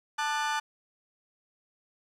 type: chord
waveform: 35% pulse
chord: D major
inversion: second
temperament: equal with one note detuned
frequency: 880 / 1198 / 1480 Hz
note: A5 / D6 / F#6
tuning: 0 / +34 / 0 cents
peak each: -28 / -33 / -32 dBFS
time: 0.18-0.6 s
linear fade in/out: 10 ms
effects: low-pass 7000 Hz 12 dB/octave + 10-bit